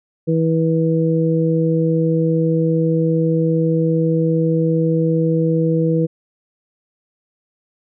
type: harmonic tone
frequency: 162.5 Hz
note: E3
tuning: 24 cents flat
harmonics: 1 / 2 / 3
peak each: -16 / -20 / -19 dBFS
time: 0.27-6.07 s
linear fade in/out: 20 ms
effects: none